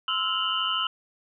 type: tone cluster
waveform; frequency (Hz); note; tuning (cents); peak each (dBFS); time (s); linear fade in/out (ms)
sine; 1035 / 1310 / 1403 / 2840 / 3036; C6 / E6 / F6 / F7 / F#7; -19 / -11 / +8 / +28 / +44; -35 / -29 / -35 / -30 / -28; 0.08-0.87; 2
effects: none